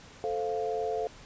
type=chord; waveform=sine; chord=F major; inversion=first; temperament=equal; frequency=440 / 523.3 / 698.5 Hz; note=A4 / C5 / F5; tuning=0 / 0 / 0 cents; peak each=-31 / -36 / -33 dBFS; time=0.24-1.07 s; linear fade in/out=0 ms; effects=pink hiss -51 dBFS RMS until 1.25 s + resampled to 16000 Hz